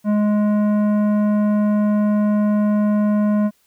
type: tone with tanh clipping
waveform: triangle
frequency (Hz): 209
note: G#3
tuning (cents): +11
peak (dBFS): -16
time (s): 0.04-3.51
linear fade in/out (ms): 50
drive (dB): 16
effects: white hiss -61 dBFS RMS until 3.66 s